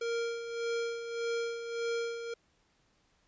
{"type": "tone with tremolo", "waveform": "square", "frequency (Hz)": 465.6, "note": "A#4", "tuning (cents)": -2, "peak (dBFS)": -31, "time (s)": [0.01, 2.34], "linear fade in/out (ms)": 5, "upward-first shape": "sine", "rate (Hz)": 1.7, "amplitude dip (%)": 60, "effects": ["pink hiss -71 dBFS RMS until 3.27 s", "resampled to 16000 Hz"]}